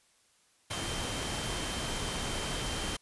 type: tone in noise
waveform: sine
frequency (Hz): 3128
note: G7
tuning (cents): -4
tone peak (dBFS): -42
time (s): 0.7-2.97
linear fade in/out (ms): 10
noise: pink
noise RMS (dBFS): -35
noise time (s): 0.7-2.97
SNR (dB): -10
effects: white hiss -67 dBFS RMS until 3.01 s + resampled to 24000 Hz